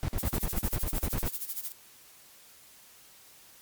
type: noise bursts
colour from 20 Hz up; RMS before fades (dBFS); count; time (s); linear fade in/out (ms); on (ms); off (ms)
brown; -29; 13; 0.03-1.282; 0; 52; 48
type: noise with tremolo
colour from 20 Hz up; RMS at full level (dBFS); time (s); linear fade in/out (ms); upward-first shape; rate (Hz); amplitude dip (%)
violet; -33; 0.18-1.72; 0; sine; 13; 80
effects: white hiss -55 dBFS RMS until 3.61 s + MP3 96 kbps